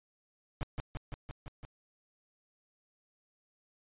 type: noise with echo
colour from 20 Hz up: brown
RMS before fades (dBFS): -33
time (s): 0.61-0.63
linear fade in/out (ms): 0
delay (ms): 170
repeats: 6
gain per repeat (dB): -2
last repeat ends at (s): 1.65
effects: resampled to 8000 Hz